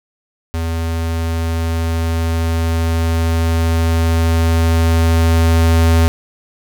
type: tone with level ramp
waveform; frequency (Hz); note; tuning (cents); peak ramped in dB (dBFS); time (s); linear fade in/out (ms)
square; 82.41; E2; 0; -18 to -9; 0.54-6.08; 0
effects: none